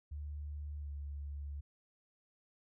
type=tone with pitch glide; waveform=sine; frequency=73.6 to 71.67 Hz; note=D2 to D2; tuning=+4 to -42 cents; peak=-40 dBFS; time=0.11-1.61 s; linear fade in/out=10 ms; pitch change=-46 cents; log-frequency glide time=0.8-0.89 s; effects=none